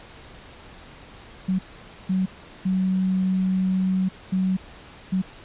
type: tone bursts at uneven times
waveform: sine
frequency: 187.4 Hz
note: F#3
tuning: 22 cents sharp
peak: -19 dBFS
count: 5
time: 1.48-1.59 / 2.09-2.26 / 2.65-4.09 / 4.32-4.57 / 5.12-5.22 s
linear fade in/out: 10 ms
effects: pink hiss -45 dBFS RMS until 5.44 s + resampled to 8000 Hz